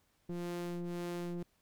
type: ring-modulated tone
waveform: square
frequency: 87.31 Hz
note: F2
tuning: in tune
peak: -35 dBFS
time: 0.29-1.43 s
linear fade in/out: 5 ms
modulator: 261 Hz
effects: pink hiss -74 dBFS RMS until 1.61 s

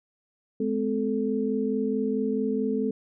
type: tone cluster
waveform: sine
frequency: 211.3 / 255.9 / 436.6 Hz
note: G#3 / C4 / A4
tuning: +30 / -38 / -13 cents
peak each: -28 dBFS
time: 0.6-2.91 s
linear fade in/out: 5 ms
effects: none

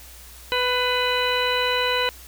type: harmonic tone with a mistuned harmonic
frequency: 497 Hz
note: B4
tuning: 11 cents sharp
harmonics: 1 / 2 / 3 / 4 / 5 / 6 / 8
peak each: -25 / -26 / -28 / -30 / -29 / -27 / -29 dBFS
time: 0.52-2.09 s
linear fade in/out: 0 ms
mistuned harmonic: 4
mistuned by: +20 cents
effects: added 60 Hz sine -45 dBFS peak until 2.27 s + white hiss -45 dBFS RMS until 2.27 s

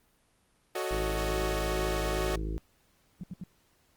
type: chord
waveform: sawtooth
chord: D# half-diminished seventh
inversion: first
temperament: equal with one note detuned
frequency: 370 / 440 / 558.9 / 622.3 Hz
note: F#4 / A4 / C#5 / D#5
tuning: 0 / 0 / +14 / 0 cents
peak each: -30 / -34 / -34 / -33 dBFS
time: 0.75-2.36 s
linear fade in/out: 5 ms
type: harmonic tone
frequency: 53.2 Hz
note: G#1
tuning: 42 cents sharp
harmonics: 1 / 2 / 3 / 4 / 5 / 6 / 7 / 8 / 9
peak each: -32 / -44 / -41 / -50 / -50 / -41 / -44 / -49 / -53 dBFS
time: 0.91-2.58 s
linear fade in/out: 0 ms
type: tone bursts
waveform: sine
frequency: 180.9 Hz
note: F#3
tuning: 39 cents flat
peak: -35 dBFS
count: 3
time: 3.21-3.437 s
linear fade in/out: 0 ms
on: 25 ms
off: 76 ms
effects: pink hiss -68 dBFS RMS until 3.96 s + Opus 32 kbps

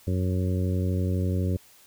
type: harmonic tone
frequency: 92 Hz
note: F#2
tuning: 9 cents flat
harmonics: 1 / 2 / 3 / 4 / 5 / 6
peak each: -24 / -30 / -34 / -36 / -38 / -40 dBFS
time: 0.07-1.57 s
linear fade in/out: 5 ms
effects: white hiss -55 dBFS RMS until 1.86 s

